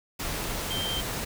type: tone in noise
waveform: sine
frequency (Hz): 3145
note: G7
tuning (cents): +5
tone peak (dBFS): -30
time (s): 0.7-1.01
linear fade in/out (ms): 10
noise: pink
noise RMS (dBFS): -32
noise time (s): 0.19-1.25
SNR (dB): -1
effects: none